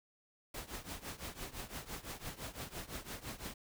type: noise with tremolo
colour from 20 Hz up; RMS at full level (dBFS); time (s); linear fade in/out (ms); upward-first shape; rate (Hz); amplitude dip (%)
pink; -42; 0.54-3.54; 5; triangle; 5.9; 90
effects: none